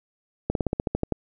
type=slowing click train; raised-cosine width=2 ms; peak=-10 dBFS; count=10; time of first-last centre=0.5-1.123 s; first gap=52 ms; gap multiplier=1.07; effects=none